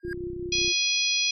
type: tone with exponential growth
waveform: triangle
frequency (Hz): 1623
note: G#6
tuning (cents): -40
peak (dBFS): -28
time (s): 0-0.13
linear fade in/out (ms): 1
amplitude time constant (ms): 28
type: tone with tremolo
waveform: sine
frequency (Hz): 351.7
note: F4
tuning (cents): +12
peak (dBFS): -30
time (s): 0.03-0.73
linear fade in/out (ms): 20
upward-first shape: sine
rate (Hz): 5.4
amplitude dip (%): 35
type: click train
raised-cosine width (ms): 5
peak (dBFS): -28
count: 21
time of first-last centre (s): 0.05-0.679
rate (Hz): 31.8
type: harmonic tone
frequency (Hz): 831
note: G#5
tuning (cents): +1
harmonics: 3 / 4 / 5 / 6 / 7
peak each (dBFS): -27 / -28 / -29 / -30 / -30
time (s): 0.52-1.31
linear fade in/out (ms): 5
effects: none